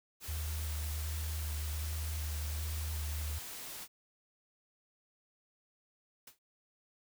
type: noise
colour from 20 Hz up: white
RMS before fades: -45 dBFS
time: 0.2-3.88 s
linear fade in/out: 50 ms
type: tone with vibrato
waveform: sine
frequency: 76.6 Hz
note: D#2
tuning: 27 cents flat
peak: -35 dBFS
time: 0.28-3.39 s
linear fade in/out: 10 ms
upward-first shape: square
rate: 1.3 Hz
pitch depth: 24 cents each way
type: noise with exponential decay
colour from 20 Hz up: white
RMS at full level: -48 dBFS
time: 6.27-6.39 s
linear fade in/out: 5 ms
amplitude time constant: 26 ms
effects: none